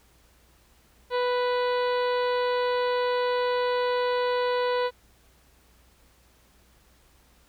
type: harmonic tone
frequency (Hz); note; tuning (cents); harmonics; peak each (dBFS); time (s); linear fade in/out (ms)
493.9; B4; 0; 1 / 2 / 3 / 4 / 5 / 6 / 7 / 8 / 9; -24 / -29 / -36 / -39 / -43 / -43 / -44 / -41 / -46; 1.1-4.91; 50
effects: added 60 Hz sine -61 dBFS peak until 7.48 s + pink hiss -61 dBFS RMS until 7.48 s